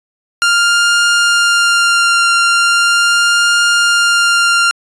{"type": "tone with vibrato", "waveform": "sawtooth", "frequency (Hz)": 1396.9, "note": "F6", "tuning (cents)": 0, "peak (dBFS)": -5, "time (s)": [0.42, 4.71], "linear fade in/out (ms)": 0, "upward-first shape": "triangle", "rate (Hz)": 0.39, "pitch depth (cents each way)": 13, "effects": ["resampled to 22050 Hz"]}